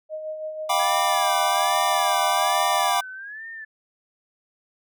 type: tone with tremolo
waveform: sine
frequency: 622.3 Hz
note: D#5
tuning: in tune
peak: -27 dBFS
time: 0.09-2.92 s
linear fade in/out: 50 ms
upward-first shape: sine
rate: 6.1 Hz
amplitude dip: 45%
type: chord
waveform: square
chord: G dominant seventh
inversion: third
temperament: just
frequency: 705.6 / 784 / 980 / 1176 Hz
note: F5 / G5 / B5 / D6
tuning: +18 / 0 / -14 / +2 cents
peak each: -26 dBFS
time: 0.69-3.01 s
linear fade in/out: 10 ms
type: tone with vibrato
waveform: sine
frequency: 1661.2 Hz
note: G#6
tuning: in tune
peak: -34 dBFS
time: 0.79-3.65 s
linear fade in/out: 10 ms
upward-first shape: sine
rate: 1.2 Hz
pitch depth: 160 cents each way
effects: none